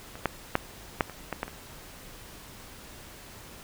clicks, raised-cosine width 0.5 ms, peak -26 / -9 / -7 / -7 / -25 / -15 / -14 / -25 dBFS, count 8, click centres 0.155 / 0.257 / 0.554 / 1.008 / 1.097 / 1.327 / 1.431 / 1.48 s, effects pink hiss -47 dBFS RMS until 3.63 s

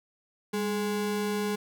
square ring-modulated tone, 311.1 Hz, D#4, in tune, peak -25 dBFS, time 0.53-1.56 s, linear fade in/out 10 ms, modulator 110 Hz, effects 9-bit

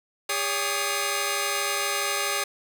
10% pulse tone cluster, 403.9 / 567 / 1244 / 2105 Hz, G#4 / C#5 / D#6 / C7, -48 / +39 / -1 / +10 cents, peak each -22 dBFS, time 0.29-2.44 s, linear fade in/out 5 ms, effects none

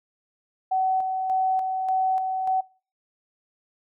sine tone with tremolo, 755 Hz, F#5, 35 cents sharp, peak -20 dBFS, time 0.71-2.61 s, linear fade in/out 10 ms, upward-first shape square, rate 1.7 Hz, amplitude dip 40%, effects noise-tail reverb RT60 0.4 s tail -24 dB re dry

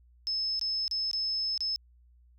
sine tone with dropouts, 5220 Hz, E8, 18 cents flat, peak -28 dBFS, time 0.27-1.76 s, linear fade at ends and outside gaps 0 ms, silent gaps 0.594-0.613 / 0.879-0.912 / 1.113-1.132 / 1.577-1.606 s, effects added 60 Hz sine -57 dBFS peak until 2.38 s

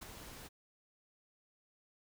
pink noise with ADSR envelope, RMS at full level -44 dBFS, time 0.01-0.49 s, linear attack 17 ms, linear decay 8 ms, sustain -7 dB, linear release 24 ms, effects none

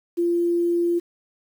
sine tone with quantisation, 344.5 Hz, F4, 24 cents flat, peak -18 dBFS, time 0.17-1 s, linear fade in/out 20 ms, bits 8, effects none

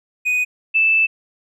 triangle / sine tone pair in turn, 2489 / 2637 Hz, D#7 / E7, 0 / 0 cents, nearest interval minor second, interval 100 cents, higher second, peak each -14 / -12 dBFS, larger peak second, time 0.25-0.45 / 0.74-1.07 s, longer second, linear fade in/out 20 ms, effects none

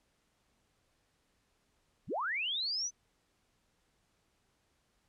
sine linear sweep, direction up, 50.1 to 6160 Hz, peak -32 dBFS, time 2.07-2.91 s, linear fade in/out 50 ms, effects pink hiss -75 dBFS RMS until 5.08 s + low-pass 10000 Hz 12 dB/octave

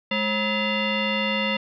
sine tone with frequency modulation, 1288 Hz, E6, 41 cents flat, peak -21 dBFS, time 0.11-1.57 s, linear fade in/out 5 ms, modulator 749 Hz, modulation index 2.8, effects none

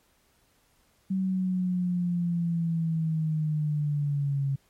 sine linear sweep, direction down, 190.9 to 136.7 Hz, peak -24 dBFS, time 1.1-4.56 s, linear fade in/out 10 ms, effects pink hiss -66 dBFS RMS until 4.69 s + MP3 64 kbps

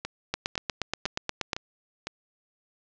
two click trains, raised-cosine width 0.2 ms, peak -15 / -10 dBFS, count 5 / 11, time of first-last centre 0.05-2.07 / 0.34-1.532 s, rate 1.98 / 8.39 Hz, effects resampled to 16000 Hz + 7-bit

